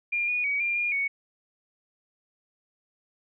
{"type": "tone with pitch steps", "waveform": "sine", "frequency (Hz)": [2401, 2455, 2262, 2392, 2419, 2225], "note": ["D7", "D#7", "C#7", "D7", "D#7", "C#7"], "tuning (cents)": [38, -24, 34, 31, -49, 6], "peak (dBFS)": -24, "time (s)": [0.12, 1.08], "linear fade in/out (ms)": 10, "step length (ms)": 160, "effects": []}